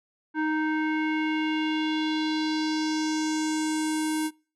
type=tone with low-pass filter sweep; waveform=square; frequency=311.1 Hz; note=D#4; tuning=in tune; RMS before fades=-27 dBFS; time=0.34-4.31 s; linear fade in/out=50 ms; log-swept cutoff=1500 to 11000 Hz; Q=2.7; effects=noise-tail reverb RT60 0.4 s tail -26 dB re dry